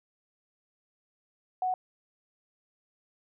sine tone, 740 Hz, F#5, in tune, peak -26 dBFS, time 1.62-1.74 s, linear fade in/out 2 ms, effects none

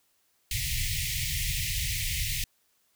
pink band-stop noise, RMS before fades -30 dBFS, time 0.51-2.44 s, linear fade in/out 2 ms, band 150 to 1900 Hz, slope 96 dB/octave, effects white hiss -70 dBFS RMS until 2.95 s

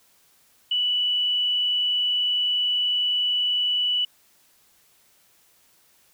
sine tone with frequency modulation, 2960 Hz, F#7, in tune, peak -20 dBFS, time 0.71-4.05 s, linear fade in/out 5 ms, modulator 29.2 Hz, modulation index 0.71, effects white hiss -60 dBFS RMS until 6.13 s

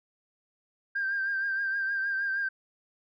sine tone with vibrato, 1586 Hz, G6, 20 cents sharp, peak -26 dBFS, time 0.95-2.49 s, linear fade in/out 10 ms, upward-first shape triangle, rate 6.4 Hz, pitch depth 47 cents each way, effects tanh soft clip ceiling -22 dBFS

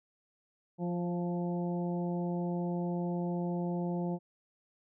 harmonic tone with a mistuned harmonic, 174.61 Hz, F3, in tune, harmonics 1 / 2 / 3 / 4 / 5, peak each -32 / -38 / -42 / -44 / -46 dBFS, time 0.78-4.19 s, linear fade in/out 50 ms, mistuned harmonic 3, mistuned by +15 cents, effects none

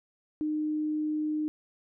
sine tone, 305.5 Hz, D#4, 32 cents flat, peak -27 dBFS, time 0.41-1.48 s, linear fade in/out 0 ms, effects none

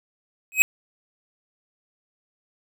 square tone with exponential growth, 2536 Hz, D#7, 32 cents sharp, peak -8 dBFS, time 0.52-0.62 s, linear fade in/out 0 ms, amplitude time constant 21 ms, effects none

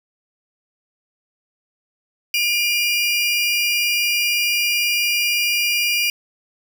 30% pulse tone pair together, 2406 / 2861 Hz, D7 / F7, +41 / +41 cents, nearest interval minor third, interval 300 cents, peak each -16 / -19 dBFS, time 2.34-6.1 s, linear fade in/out 2 ms, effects none

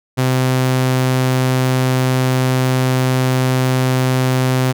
sawtooth tone, 129 Hz, C3, 24 cents flat, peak -9 dBFS, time 0.17-4.73 s, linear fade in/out 20 ms, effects none

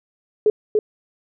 sine tone with echo, 425.9 Hz, G#4, 44 cents sharp, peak -11 dBFS, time 0.46-0.5 s, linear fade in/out 2 ms, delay 290 ms, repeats 1, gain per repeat -2 dB, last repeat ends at 0.79 s, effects none

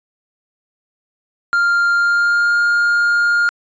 triangle tone with pitch glide, 1396.9 to 1413.1 Hz, F6 to F6, 0 to +20 cents, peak -10 dBFS, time 1.53-3.49 s, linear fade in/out 0 ms, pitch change +20 cents, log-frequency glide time 1.95-2.58 s, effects resampled to 16000 Hz

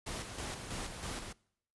pink noise with tremolo, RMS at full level -40 dBFS, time 0.06-1.33 s, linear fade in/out 10 ms, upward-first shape square, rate 3.1 Hz, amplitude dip 45%, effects noise-tail reverb RT60 0.7 s tail -24 dB re dry + resampled to 24000 Hz

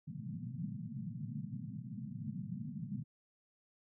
pink band-pass noise, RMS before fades -43 dBFS, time 0.07-3.04 s, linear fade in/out 10 ms, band 110 to 240 Hz, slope 96 dB/octave, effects none

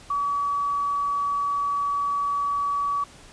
sine tone, 1140 Hz, C#6, 48 cents sharp, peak -22 dBFS, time 0.1-3.04 s, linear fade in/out 5 ms, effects pink hiss -48 dBFS RMS until 3.32 s + resampled to 22050 Hz

